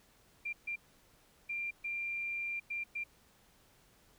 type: tone bursts at uneven times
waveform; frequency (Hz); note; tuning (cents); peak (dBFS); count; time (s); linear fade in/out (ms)
sine; 2380; D7; +22; -35; 6; 0.45-0.53 / 0.67-0.76 / 1.49-1.71 / 1.84-2.6 / 2.7-2.84 / 2.95-3.04; 10
effects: pink hiss -66 dBFS RMS until 4.18 s